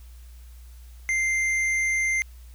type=tone with hard clipping; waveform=triangle; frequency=2091 Hz; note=C7; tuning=2 cents flat; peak=-23 dBFS; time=1.09-2.22 s; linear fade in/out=0 ms; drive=11 dB; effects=added 60 Hz sine -42 dBFS peak until 2.54 s + white hiss -58 dBFS RMS until 2.54 s